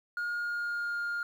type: tone with pitch glide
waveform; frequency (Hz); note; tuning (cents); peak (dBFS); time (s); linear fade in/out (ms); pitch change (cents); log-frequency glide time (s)
sine; 1427 to 1411.4; F6 to F6; +37 to +18; -28; 0.17-1.23; 2; -19; 0.31-1.01
effects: tanh soft clip ceiling -30 dBFS + 10-bit